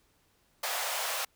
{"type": "high-pass noise", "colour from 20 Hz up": "pink", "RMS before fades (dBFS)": -33, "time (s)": [0.63, 1.25], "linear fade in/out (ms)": 5, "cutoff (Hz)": 540, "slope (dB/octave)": 48, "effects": ["pink hiss -69 dBFS RMS until 1.35 s"]}